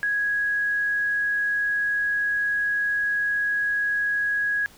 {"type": "tone", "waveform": "sine", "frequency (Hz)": 1661.2, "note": "G#6", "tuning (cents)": 0, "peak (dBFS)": -21, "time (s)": [0.03, 4.66], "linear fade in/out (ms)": 0, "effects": ["pink hiss -51 dBFS RMS until 4.77 s"]}